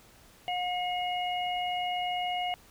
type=harmonic tone; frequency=720 Hz; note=F#5; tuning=47 cents flat; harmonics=1 / 3 / 4; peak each=-30 / -38 / -36 dBFS; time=0.48-2.54 s; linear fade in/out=0 ms; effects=pink hiss -57 dBFS RMS until 2.7 s